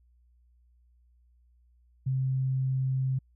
sine tone, 131.6 Hz, C3, 10 cents sharp, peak -25 dBFS, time 2.06-3.19 s, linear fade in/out 10 ms, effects added 60 Hz sine -60 dBFS peak until 3.35 s

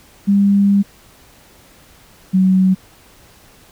sine tone pair in turn, 200 / 187.69 Hz, G3 / F#3, +35 / +25 cents, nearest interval minor second, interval 110 cents, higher first, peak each -9 dBFS, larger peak neither, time 0.27-0.83 / 2.33-2.75 s, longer first, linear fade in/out 20 ms, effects pink hiss -47 dBFS RMS until 3.71 s

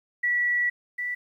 sine tone pair in turn, 1945 / 1965.3 Hz, B6 / B6, -27 / -9 cents, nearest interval unison, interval 18 cents, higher second, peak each -21 / -27 dBFS, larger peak first, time 0.23-0.7 / 0.98-1.15 s, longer first, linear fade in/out 10 ms, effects 10-bit

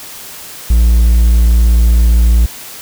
triangle tone, 57.6 Hz, A#1, 20 cents flat, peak -3 dBFS, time 0.7-2.46 s, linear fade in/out 5 ms, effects white hiss -30 dBFS RMS until 2.81 s

